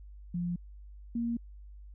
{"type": "tone pair in turn", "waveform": "sine", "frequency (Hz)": [174.61, 234.2], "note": ["F3", "A#3"], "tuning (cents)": [0, 8], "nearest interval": "perfect fourth", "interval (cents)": 508, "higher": "second", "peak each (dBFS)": [-30, -29], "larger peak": "second", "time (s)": [[0.34, 0.56], [1.15, 1.37]], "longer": "neither", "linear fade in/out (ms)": 5, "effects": ["added 50 Hz sine -46 dBFS peak until 1.94 s"]}